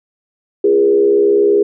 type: tone with frequency modulation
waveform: sine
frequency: 408.1 Hz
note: G#4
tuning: 30 cents flat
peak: -8 dBFS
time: 0.64-1.63 s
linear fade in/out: 5 ms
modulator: 68.3 Hz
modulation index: 0.75
effects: none